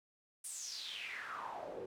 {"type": "noise with band-pass filter sweep", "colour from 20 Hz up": "pink", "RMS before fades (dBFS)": -45, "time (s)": [0.44, 1.86], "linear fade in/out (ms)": 5, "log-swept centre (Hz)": [9600, 400], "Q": 6, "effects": []}